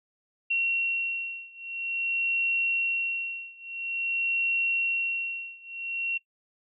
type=beating tone pair; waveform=sine; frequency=2733 / 2733.49 Hz; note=F7 / F7; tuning=-38 / -38 cents; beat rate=0.49 Hz; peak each=-28 / -29 dBFS; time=0.5-6.18 s; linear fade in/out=10 ms; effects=noise-tail reverb RT60 0.1 s tail -19 dB re dry